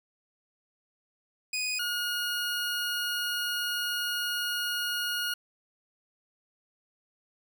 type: tone pair in turn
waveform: 20% pulse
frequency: 2489 / 1437.3 Hz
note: D#7 / F6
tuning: 0 / +49 cents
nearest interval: minor seventh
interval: 951 cents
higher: first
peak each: -24 dBFS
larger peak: neither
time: 1.53-1.79 / 1.79-5.34 s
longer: second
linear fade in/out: 5 ms
effects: none